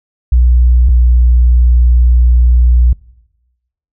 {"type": "tone pair in turn", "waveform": "sine", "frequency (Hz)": [60.9, 60.44], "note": ["B1", "B1"], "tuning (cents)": [-24, -37], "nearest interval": "unison", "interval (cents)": 13, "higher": "first", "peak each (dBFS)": -3, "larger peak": "neither", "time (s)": [[0.32, 0.89], [0.89, 2.93]], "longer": "second", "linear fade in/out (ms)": 5, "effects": ["noise-tail reverb RT60 1.0 s tail -23 dB re dry", "tanh soft clip ceiling -1 dBFS"]}